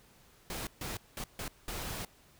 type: noise bursts at uneven times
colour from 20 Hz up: pink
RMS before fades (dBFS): -39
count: 5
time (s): 0.5-0.67 / 0.81-0.97 / 1.17-1.24 / 1.39-1.48 / 1.68-2.05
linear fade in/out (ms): 2
effects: pink hiss -62 dBFS RMS until 2.39 s